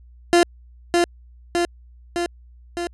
30% pulse tone with echo, 346.2 Hz, F4, 15 cents flat, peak -9 dBFS, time 0.33-0.43 s, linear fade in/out 0 ms, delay 610 ms, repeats 4, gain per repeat -3 dB, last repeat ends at 2.87 s, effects added 60 Hz sine -44 dBFS peak until 2.93 s + resampled to 24000 Hz

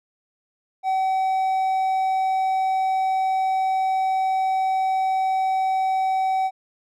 triangle tone, 761 Hz, F#5, 48 cents sharp, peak -17 dBFS, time 0.83-6.51 s, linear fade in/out 50 ms, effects none

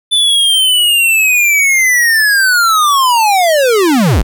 square linear sweep, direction down, 3520 to 31 Hz, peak -8 dBFS, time 0.11-4.23 s, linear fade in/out 20 ms, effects none

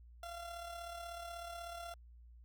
30% pulse tone with amplitude modulation, 686 Hz, F5, 31 cents flat, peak -40 dBFS, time 0.23-1.94 s, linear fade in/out 2 ms, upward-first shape sine, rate 36.3 Hz, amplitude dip 45%, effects added 59 Hz sine -55 dBFS peak until 2.44 s

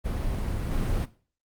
brown noise with level steps, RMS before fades -29 / -26 dBFS, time 0.04-1.06 s, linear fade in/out 20 ms, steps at 0.71 s, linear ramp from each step 2 ms, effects noise-tail reverb RT60 0.4 s tail -17 dB re dry + Opus 32 kbps

